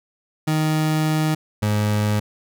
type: tone pair in turn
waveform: 30% pulse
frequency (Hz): 155.56 / 105.15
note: D#3 / G#2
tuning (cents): 0 / +22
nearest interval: perfect fifth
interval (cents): 678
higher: first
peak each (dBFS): -15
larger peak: neither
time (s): 0.47-1.35 / 1.62-2.2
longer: first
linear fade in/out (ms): 10
effects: none